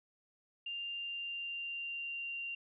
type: tone with pitch glide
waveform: sine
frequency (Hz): 2794 to 2771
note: F7 to F7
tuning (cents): 0 to -14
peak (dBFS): -38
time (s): 0.66-2.55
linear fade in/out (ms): 5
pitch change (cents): -14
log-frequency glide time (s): 0.89-2.3
effects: none